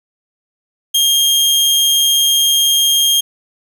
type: tone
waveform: sawtooth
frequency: 3223 Hz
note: G7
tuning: 47 cents sharp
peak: -7 dBFS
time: 0.94-3.21 s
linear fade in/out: 10 ms
effects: 8-bit